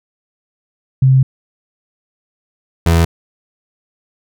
sine / 30% pulse tone pair in turn, 132 / 83.38 Hz, C3 / E2, +16 / +20 cents, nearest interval minor sixth, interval 796 cents, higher first, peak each -6 dBFS, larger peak neither, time 1.02-1.23 / 2.86-3.05 s, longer first, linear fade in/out 5 ms, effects none

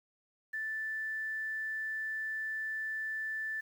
sine tone with quantisation, 1760 Hz, A6, in tune, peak -34 dBFS, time 0.53-3.61 s, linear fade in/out 10 ms, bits 10, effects none

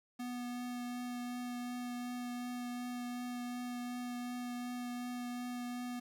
square tone with vibrato, 245.1 Hz, B3, 13 cents flat, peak -40 dBFS, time 0.19-6 s, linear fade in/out 10 ms, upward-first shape triangle, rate 2.7 Hz, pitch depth 11 cents each way, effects 11-bit

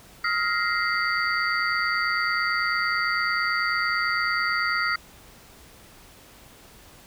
sine tone cluster, 1270 / 1399 / 1889 / 2075 / 4607 Hz, D#6 / F6 / A#6 / C7 / D8, +35 / +3 / +22 / -15 / -34 cents, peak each -29 / -26 / -29 / -29 / -31 dBFS, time 0.24-4.96 s, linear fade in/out 5 ms, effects pink hiss -50 dBFS RMS until 7.06 s

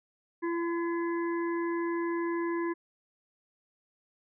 harmonic tone, 339.1 Hz, E4, 49 cents sharp, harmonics 1 / 3 / 5 / 6, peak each -29 / -37 / -42 / -46 dBFS, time 0.42-2.74 s, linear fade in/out 20 ms, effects none

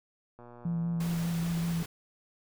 click train, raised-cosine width 1 ms, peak -36 dBFS, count 106, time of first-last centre 0.39-1.265 s, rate 120 Hz
sine tone with vibrato, 168.4 Hz, E3, 37 cents sharp, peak -28 dBFS, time 0.65-1.83 s, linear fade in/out 5 ms, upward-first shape square, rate 5.1 Hz, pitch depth 14 cents each way
pink noise, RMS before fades -42 dBFS, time 1-1.86 s, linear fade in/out 5 ms
effects none

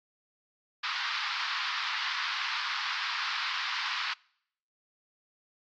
pink band-pass noise, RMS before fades -33 dBFS, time 0.83-4.14 s, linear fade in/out 10 ms, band 1000 to 4900 Hz, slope 48 dB/octave, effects noise-tail reverb RT60 0.7 s tail -26 dB re dry + AAC 64 kbps

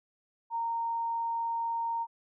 sine tone, 924 Hz, A#5, 16 cents flat, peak -29 dBFS, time 0.5-2.07 s, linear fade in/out 50 ms, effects none

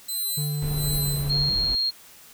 5% pulse tone with tremolo, 4051 Hz, B7, 43 cents sharp, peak -18 dBFS, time 0.08-1.31 s, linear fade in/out 10 ms, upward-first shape sine, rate 1.4 Hz, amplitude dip 75%
triangle tone with pitch glide, 147.5 to 142.48 Hz, D3 to C#3, +8 to +48 cents, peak -23 dBFS, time 0.37-1.5 s, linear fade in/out 10 ms, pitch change -60 cents, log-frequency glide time 0.8-1.13 s
brown noise, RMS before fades -32 dBFS, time 0.62-1.75 s, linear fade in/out 0 ms
sine tone, 4241 Hz, C8, 23 cents sharp, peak -21 dBFS, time 1.29-1.91 s, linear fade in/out 20 ms
effects white hiss -49 dBFS RMS until 2.33 s

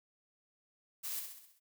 blue noise with echo, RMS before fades -40 dBFS, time 1.03-1.21 s, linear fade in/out 20 ms, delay 65 ms, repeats 6, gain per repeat -5 dB, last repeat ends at 1.6 s, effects none

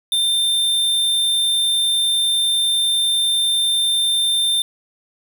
square tone, 3590 Hz, A7, 34 cents sharp, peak -16 dBFS, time 0.12-4.62 s, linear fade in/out 2 ms, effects none

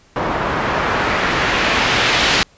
white noise with low-pass filter sweep, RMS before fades -17 dBFS, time 0.16-2.43 s, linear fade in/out 0 ms, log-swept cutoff 980 to 3600 Hz, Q 0.99, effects pink hiss -51 dBFS RMS until 2.57 s + resampled to 16000 Hz

